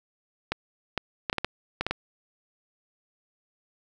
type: clicks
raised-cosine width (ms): 0.3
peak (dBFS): -10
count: 9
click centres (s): 0.52 / 0.977 / 1.298 / 1.329 / 1.383 / 1.446 / 1.81 / 1.866 / 1.91
effects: 8-bit